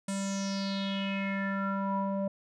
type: tone with low-pass filter sweep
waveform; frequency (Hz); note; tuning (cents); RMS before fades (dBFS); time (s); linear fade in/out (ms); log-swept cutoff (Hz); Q
square; 196; G3; 0; -32; 0.08-2.28; 5; 8800 to 680; 5.6
effects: none